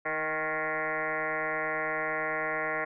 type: tone with frequency modulation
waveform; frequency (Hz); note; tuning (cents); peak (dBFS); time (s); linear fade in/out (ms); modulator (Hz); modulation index
sine; 1244.5; D#6; 0; -28; 0.05-2.85; 10; 155; 5.4
effects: none